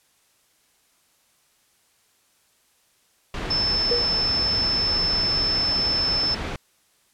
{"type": "low-pass noise", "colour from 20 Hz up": "pink", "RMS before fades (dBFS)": -30, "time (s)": [3.34, 6.56], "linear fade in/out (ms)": 2, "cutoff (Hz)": 3300, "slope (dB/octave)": 12}
{"type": "tone", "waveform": "sine", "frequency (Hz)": 5274, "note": "E8", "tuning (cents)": 0, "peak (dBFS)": -20, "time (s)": [3.5, 6.35], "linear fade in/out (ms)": 10}
{"type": "tone with exponential decay", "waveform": "sine", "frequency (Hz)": 479, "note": "A#4", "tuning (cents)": 47, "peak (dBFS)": -18, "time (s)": [3.91, 4.18], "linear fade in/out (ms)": 5, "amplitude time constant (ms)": 58}
{"effects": ["white hiss -63 dBFS RMS until 7.13 s", "low-pass 12000 Hz 12 dB/octave"]}